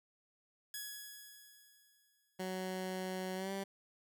5% pulse tone with exponential decay, 1679 Hz, G#6, 18 cents sharp, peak -30 dBFS, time 0.74-2.49 s, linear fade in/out 2 ms, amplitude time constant 380 ms
15% pulse tone with pitch glide, 186.2 to 195.34 Hz, F#3 to G3, +11 to -6 cents, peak -32 dBFS, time 2.39-3.64 s, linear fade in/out 10 ms, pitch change +83 cents, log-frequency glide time 3.35-3.52 s
effects none

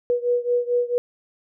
sine beating tone pair, 484.3 / 488.8 Hz, B4 / B4, -34 / -18 cents, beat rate 4.5 Hz, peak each -21 / -23 dBFS, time 0.1-0.98 s, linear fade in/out 0 ms, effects none

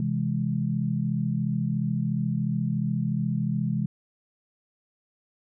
sine chord, C augmented, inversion none, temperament equal, 130.81 / 164.81 / 207.7 Hz, C3 / E3 / G#3, 0 / 0 / 0 cents, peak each -28 dBFS, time 0-3.86 s, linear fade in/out 2 ms, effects none

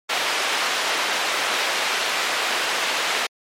white band-pass noise, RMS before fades -23 dBFS, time 0.09-3.27 s, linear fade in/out 10 ms, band 460 to 3200 Hz, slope 12 dB/octave, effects MP3 64 kbps

